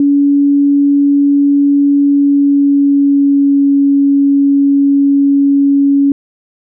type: tone with pitch glide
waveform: sine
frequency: 283.5 to 279.9 Hz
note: C#4 to C#4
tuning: +39 to +17 cents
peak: -6 dBFS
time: 0-6.12 s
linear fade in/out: 2 ms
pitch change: -22 cents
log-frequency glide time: 2.03-3.71 s
effects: none